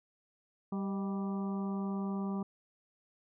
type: harmonic tone with a mistuned harmonic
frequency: 196 Hz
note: G3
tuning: in tune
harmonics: 1 / 2 / 3 / 4 / 5 / 6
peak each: -33 / -43 / -51 / -48 / -49 / -49 dBFS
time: 0.72-2.43 s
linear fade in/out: 5 ms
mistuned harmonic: 3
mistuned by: +80 cents
effects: none